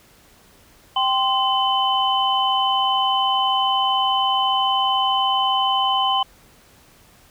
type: tone cluster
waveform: sine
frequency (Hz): 782 / 1042 / 3031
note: G5 / C6 / F#7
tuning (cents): -4 / -7 / +41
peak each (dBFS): -21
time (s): 0.96-6.23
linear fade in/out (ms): 5
effects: pink hiss -52 dBFS RMS until 7.3 s